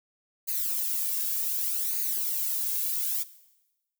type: noise with flanger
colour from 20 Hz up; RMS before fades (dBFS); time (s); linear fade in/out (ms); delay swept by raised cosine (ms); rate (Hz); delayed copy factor
violet; -29; 0.47-3.24; 20; 0.45 to 1.85; 0.66; +0.7
effects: noise-tail reverb RT60 1.0 s tail -17 dB re dry